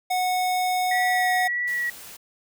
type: tone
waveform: square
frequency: 734 Hz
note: F#5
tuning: 14 cents flat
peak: -22 dBFS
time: 0.1-1.48 s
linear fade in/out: 10 ms
type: tone with vibrato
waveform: sine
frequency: 1932 Hz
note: B6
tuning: 39 cents flat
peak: -23 dBFS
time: 0.91-1.9 s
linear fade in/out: 5 ms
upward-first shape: triangle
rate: 1.7 Hz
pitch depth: 19 cents each way
type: noise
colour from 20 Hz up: white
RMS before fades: -42 dBFS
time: 1.67-2.17 s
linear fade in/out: 10 ms
effects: none